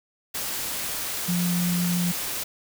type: tone in noise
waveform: sine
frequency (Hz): 175.8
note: F3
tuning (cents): +12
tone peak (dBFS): -22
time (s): 1.28-2.12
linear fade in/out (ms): 10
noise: white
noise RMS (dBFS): -30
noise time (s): 0.34-2.44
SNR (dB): +5
effects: none